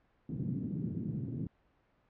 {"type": "band-pass noise", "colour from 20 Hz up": "pink", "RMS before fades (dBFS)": -37, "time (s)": [0.29, 1.47], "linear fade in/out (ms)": 2, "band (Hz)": [120, 260], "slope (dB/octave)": 24, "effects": ["pink hiss -71 dBFS RMS until 2.09 s", "low-pass 2000 Hz 12 dB/octave"]}